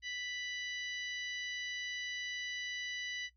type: harmonic tone with a mistuned harmonic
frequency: 987.8 Hz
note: B5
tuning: in tune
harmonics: 2 / 3 / 4 / 5 / 6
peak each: -41 / -44 / -48 / -53 / -51 dBFS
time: 0.02-3.3 s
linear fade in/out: 50 ms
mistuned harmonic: 5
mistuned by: -34 cents
effects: noise-tail reverb RT60 0.1 s tail -18 dB re dry + added 60 Hz sine -68 dBFS peak until 3.36 s